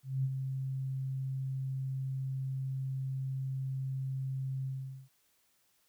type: tone with ADSR envelope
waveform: sine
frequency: 133.1 Hz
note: C3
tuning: 30 cents sharp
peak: -27 dBFS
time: 0.03-5.09 s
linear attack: 210 ms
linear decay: 46 ms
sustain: -6 dB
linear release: 440 ms
effects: white hiss -72 dBFS RMS until 5.88 s